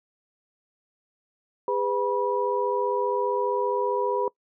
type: tone cluster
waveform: sine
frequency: 406.9 / 502 / 974 Hz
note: G#4 / B4 / B5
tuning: -35 / +28 / -24 cents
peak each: -27 dBFS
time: 1.68-4.28 s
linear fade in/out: 2 ms
effects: noise-tail reverb RT60 0.1 s tail -23 dB re dry